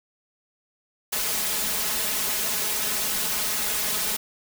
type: noise with comb filter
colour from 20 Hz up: white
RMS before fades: -26 dBFS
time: 1.12-4.17 s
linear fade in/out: 10 ms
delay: 4.7 ms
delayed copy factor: +0.95
effects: none